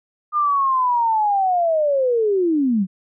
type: linear sweep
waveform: sine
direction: down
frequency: 1219 to 177.5 Hz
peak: -15 dBFS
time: 0.32-2.87 s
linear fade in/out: 50 ms
effects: none